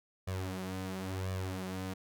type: tone with flanger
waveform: sawtooth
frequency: 94 Hz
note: F#2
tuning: 28 cents sharp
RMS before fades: -38 dBFS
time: 0.27-1.94 s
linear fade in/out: 10 ms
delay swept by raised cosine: 1.7 to 6.7 ms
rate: 0.96 Hz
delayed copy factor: +0.75
effects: none

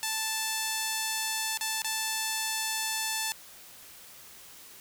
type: tone with dropouts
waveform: 5% pulse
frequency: 880 Hz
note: A5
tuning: in tune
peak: -17 dBFS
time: 0.03-3.32 s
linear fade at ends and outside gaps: 0 ms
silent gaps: 1.574-1.61 / 1.819-1.845 s
effects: white hiss -50 dBFS RMS until 4.8 s

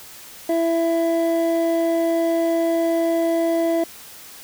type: tone pair together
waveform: triangle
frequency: 332.5 / 665 Hz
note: E4 / E5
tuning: +15 / +15 cents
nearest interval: octave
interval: 1200 cents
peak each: -18 dBFS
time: 0.49-3.84 s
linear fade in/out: 5 ms
effects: white hiss -41 dBFS RMS until 4.43 s

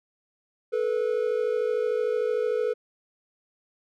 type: tone pair together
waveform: triangle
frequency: 435 / 488.3 Hz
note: A4 / B4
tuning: -20 / -20 cents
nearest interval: major second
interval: 200 cents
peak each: -24 dBFS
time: 0.72-2.74 s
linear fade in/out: 20 ms
effects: none

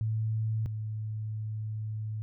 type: tone pair in turn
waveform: sine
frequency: 110.1 / 108.27 Hz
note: A2 / A2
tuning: +2 / -27 cents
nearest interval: unison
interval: 29 cents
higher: first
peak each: -27 / -32 dBFS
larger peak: first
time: 0.01-0.66 / 0.66-2.22 s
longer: second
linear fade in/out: 0 ms
effects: none

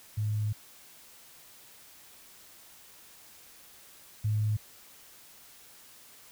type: tone pair in turn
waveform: sine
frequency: 106.3 / 106.72 Hz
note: G#2 / G#2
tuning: +41 / +48 cents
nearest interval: unison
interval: 7 cents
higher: second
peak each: -27 / -25 dBFS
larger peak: second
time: 0.17-0.53 / 4.24-4.57 s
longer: first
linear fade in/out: 10 ms
effects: white hiss -54 dBFS RMS until 6.31 s

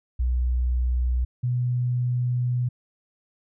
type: tone pair in turn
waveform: sine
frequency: 61.74 / 123.48 Hz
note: B1 / B2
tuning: 0 / 0 cents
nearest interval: octave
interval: 1200 cents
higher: second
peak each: -20 / -21 dBFS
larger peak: first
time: 0.19-1.25 / 1.43-2.69 s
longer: second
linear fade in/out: 10 ms
effects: none

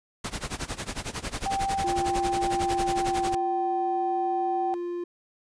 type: noise with tremolo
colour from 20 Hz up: pink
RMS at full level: -30 dBFS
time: 0.24-3.35 s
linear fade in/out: 5 ms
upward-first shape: sine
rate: 11 Hz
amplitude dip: 90%
type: tone with pitch glide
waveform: sine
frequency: 784 to 765.7 Hz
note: G5 to G5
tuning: 0 to -41 cents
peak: -25 dBFS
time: 1.46-4.74 s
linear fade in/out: 0 ms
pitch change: -41 cents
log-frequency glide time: 2.6-3.73 s
type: tone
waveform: triangle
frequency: 349.2 Hz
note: F4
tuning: in tune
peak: -27 dBFS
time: 1.84-5.04 s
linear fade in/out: 5 ms
effects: resampled to 22050 Hz

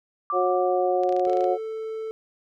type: tone with exponential decay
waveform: sine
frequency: 1174.7 Hz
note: D6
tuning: in tune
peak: -23 dBFS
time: 0.3-1.55 s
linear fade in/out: 1 ms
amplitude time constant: 270 ms
type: harmonic tone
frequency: 181.8 Hz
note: F#3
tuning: 30 cents flat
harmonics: 2 / 3 / 4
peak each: -24 / -24 / -24 dBFS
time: 0.32-1.58 s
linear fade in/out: 50 ms
type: clicks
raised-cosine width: 0.2 ms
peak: -25 dBFS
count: 11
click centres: 1.035 / 1.092 / 1.125 / 1.165 / 1.196 / 1.252 / 1.297 / 1.332 / 1.371 / 1.408 / 1.442 s
type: tone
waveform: triangle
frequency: 441.6 Hz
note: A4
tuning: 6 cents sharp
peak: -27 dBFS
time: 1.27-2.11 s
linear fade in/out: 0 ms
effects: none

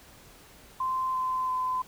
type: tone with pitch steps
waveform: sine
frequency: 1038 / 1029 / 1020.2 Hz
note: C6 / C6 / C6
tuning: -14 / -29 / -44 cents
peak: -26 dBFS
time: 0.8-1.82 s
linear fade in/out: 5 ms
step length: 340 ms
effects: pink hiss -53 dBFS RMS until 1.87 s

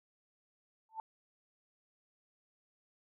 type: tone with exponential growth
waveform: sine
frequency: 885 Hz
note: A5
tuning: 10 cents sharp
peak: -34 dBFS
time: 0.89-1 s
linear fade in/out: 1 ms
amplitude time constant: 23 ms
effects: none

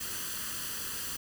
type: noise with comb filter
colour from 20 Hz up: white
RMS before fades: -37 dBFS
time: 0-1.17 s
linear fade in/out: 10 ms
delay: 0.66 ms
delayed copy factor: +0.65
effects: none

